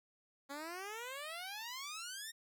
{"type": "exponential sweep", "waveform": "10% pulse", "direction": "up", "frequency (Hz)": [272.8, 1871], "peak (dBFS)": -35, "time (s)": [0.49, 2.32], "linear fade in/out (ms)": 20, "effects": []}